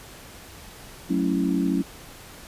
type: chord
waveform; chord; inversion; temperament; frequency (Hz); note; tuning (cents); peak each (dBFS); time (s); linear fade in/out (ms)
sine; F# minor seventh; none; equal; 185 / 220 / 277.2 / 329.6; F#3 / A3 / C#4 / E4; 0 / 0 / 0 / 0; -25 / -29 / -24 / -28; 1.09-1.83; 20
effects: pink hiss -44 dBFS RMS until 2.47 s + resampled to 32000 Hz